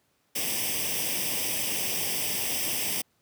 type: noise with comb filter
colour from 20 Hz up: white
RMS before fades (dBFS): -29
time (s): 0.35-3.02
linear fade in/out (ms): 10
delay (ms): 0.36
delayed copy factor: +0.8
effects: pink hiss -70 dBFS RMS until 3.21 s + high-pass 100 Hz 12 dB/octave